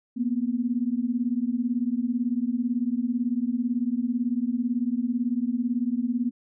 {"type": "beating tone pair", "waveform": "sine", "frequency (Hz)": [233.1, 251.1], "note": ["A#3", "B3"], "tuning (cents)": [0, 29], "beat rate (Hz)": 18, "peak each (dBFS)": -26, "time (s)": [0.16, 6.31], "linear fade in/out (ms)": 20, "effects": []}